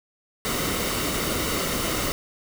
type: noise with comb filter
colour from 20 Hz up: pink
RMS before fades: -26 dBFS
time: 0.45-2.12 s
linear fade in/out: 0 ms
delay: 1.2 ms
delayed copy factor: -0.5
effects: none